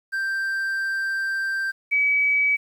triangle / sine tone pair in turn, 1572 / 2281 Hz, G6 / C#7, +4 / +49 cents, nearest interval tritone, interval 645 cents, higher second, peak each -21 / -17 dBFS, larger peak second, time 0.12-1.72 / 1.91-2.57 s, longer first, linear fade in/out 20 ms, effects 9-bit

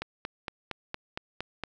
click train, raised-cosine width 0.3 ms, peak -17 dBFS, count 8, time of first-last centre 0.02-1.637 s, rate 4.33 Hz, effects none

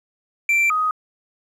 triangle / sine tone pair in turn, 2349 / 1252.3 Hz, D7 / D#6, 0 / +11 cents, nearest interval major seventh, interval 1089 cents, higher first, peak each -13 / -17 dBFS, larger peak first, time 0.49-0.7 / 0.7-0.91 s, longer neither, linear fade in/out 2 ms, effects resampled to 32000 Hz + 9-bit

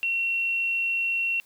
sine tone, 2727 Hz, F7, 42 cents flat, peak -23 dBFS, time 0.03-1.4 s, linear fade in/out 0 ms, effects white hiss -59 dBFS RMS until 1.45 s

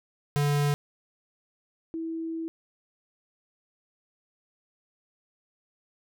square / sine tone pair in turn, 144.9 / 326.5 Hz, D3 / E4, -23 / -17 cents, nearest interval octave + major second, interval 1406 cents, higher second, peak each -23 / -30 dBFS, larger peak first, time 0.36-0.74 / 1.94-2.48 s, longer second, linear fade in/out 0 ms, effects none

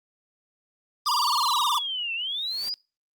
sine linear two-way sweep, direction down then up, 4978 to 2637 to 4978 Hz, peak -27 dBFS, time 1.06-2.74 s, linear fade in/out 0 ms, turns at 2.14 s
square tone with vibrato, 1066 Hz, C6, 32 cents sharp, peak -23 dBFS, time 1.06-1.79 s, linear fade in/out 10 ms, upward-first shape sine, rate 19 Hz, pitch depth 230 cents each way
white noise with exponential growth, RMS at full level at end -37 dBFS, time 2.18-2.69 s, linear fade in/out 5 ms, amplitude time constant 110 ms
effects noise-tail reverb RT60 0.3 s tail -24 dB re dry + Opus 48 kbps

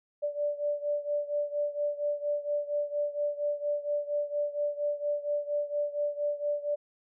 sine beating tone pair, 584 / 588.3 Hz, D5 / D5, -10 / +3 cents, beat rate 4.3 Hz, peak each -30 / -33 dBFS, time 0.22-6.76 s, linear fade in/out 20 ms, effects none

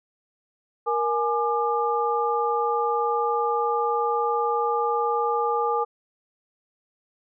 sine tone cluster, 469.2 / 838 / 1197 Hz, A#4 / G#5 / D6, +11 / +15 / +33 cents, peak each -25 / -25 / -26 dBFS, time 0.86-5.85 s, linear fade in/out 20 ms, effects none

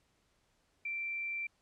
sine tone, 2349 Hz, D7, in tune, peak -35 dBFS, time 0.85-1.47 s, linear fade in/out 5 ms, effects pink hiss -74 dBFS RMS until 1.61 s + low-pass 9000 Hz 12 dB/octave

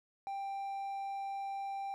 triangle tone, 788 Hz, G5, 9 cents sharp, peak -35 dBFS, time 0.27-1.94 s, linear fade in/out 0 ms, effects none

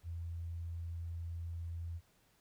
sine tone, 84.3 Hz, E2, 39 cents sharp, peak -39 dBFS, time 0.03-2.01 s, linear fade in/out 50 ms, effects pink hiss -71 dBFS RMS until 2.4 s

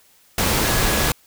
sine tone in noise, 1676 Hz, G#6, 15 cents sharp, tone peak -30 dBFS, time 0.64-1.09 s, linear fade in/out 2 ms, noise pink, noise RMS -19 dBFS, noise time 0.38-1.12 s, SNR -14 dB, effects white hiss -55 dBFS RMS until 1.26 s

